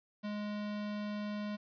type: tone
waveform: square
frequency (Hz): 208.3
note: G#3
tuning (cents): +5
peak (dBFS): -37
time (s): 0.23-1.57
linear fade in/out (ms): 20
effects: resampled to 11025 Hz + 11-bit